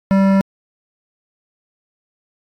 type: tone with hard clipping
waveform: sine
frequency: 194.4 Hz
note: G3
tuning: 14 cents flat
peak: -12 dBFS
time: 0.11-0.41 s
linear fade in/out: 0 ms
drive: 15 dB
effects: AAC 64 kbps